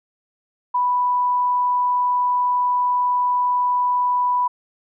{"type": "tone", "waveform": "sine", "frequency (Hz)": 987.8, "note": "B5", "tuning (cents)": 0, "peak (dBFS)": -16, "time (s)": [0.74, 4.48], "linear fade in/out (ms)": 10, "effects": []}